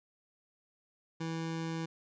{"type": "tone", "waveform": "25% pulse", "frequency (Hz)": 163.5, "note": "E3", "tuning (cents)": -14, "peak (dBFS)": -31, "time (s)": [1.2, 1.86], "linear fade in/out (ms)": 10, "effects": ["resampled to 16000 Hz"]}